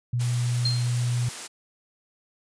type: tone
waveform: sine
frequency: 121.5 Hz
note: B2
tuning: 28 cents flat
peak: -22 dBFS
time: 0.13-1.29 s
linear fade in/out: 5 ms
type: high-pass noise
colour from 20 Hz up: white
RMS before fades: -36 dBFS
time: 0.19-1.48 s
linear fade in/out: 20 ms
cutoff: 220 Hz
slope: 12 dB/octave
type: tone with exponential decay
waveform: sine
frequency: 4191 Hz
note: C8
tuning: 2 cents sharp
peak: -21 dBFS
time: 0.65-0.95 s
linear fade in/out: 5 ms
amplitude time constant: 65 ms
effects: resampled to 22050 Hz